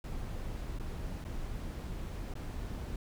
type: noise with dropouts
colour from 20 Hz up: brown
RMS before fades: -39 dBFS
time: 0.04-2.96 s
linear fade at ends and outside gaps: 2 ms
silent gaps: 0.787-0.797 / 1.242-1.249 / 2.339-2.353 s
effects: none